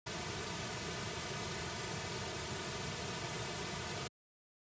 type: noise with comb filter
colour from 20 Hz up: pink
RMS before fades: -40 dBFS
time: 0.06-4.08 s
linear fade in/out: 10 ms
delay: 3.7 ms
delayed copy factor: -0.7
effects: high-pass 100 Hz 12 dB/octave + resampled to 16000 Hz